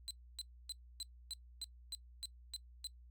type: tone bursts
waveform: 30% pulse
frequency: 4044 Hz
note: B7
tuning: 40 cents sharp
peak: -38 dBFS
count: 10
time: 0.08-2.87 s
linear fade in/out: 0 ms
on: 27 ms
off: 280 ms
effects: noise-tail reverb RT60 0.1 s tail -21 dB re dry + added 60 Hz sine -56 dBFS peak until 3.1 s